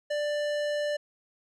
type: tone with tanh clipping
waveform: sine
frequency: 590 Hz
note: D5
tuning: 8 cents sharp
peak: -29 dBFS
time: 0.1-0.97 s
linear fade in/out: 10 ms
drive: 18 dB
effects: none